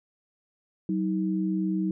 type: tone pair together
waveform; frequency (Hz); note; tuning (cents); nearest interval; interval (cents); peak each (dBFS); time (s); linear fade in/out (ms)
sine; 188.6 / 317.2; F#3 / D#4; +33 / +33; major sixth; 900; -26 / -28; 0.89-1.91; 2
effects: none